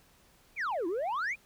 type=exponential two-way sweep; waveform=sine; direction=down then up; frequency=2545 to 319.7 to 2545 Hz; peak=-27 dBFS; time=0.56-1.36 s; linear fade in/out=50 ms; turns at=0.87 s; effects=tanh soft clip ceiling -29 dBFS + pink hiss -63 dBFS RMS until 1.45 s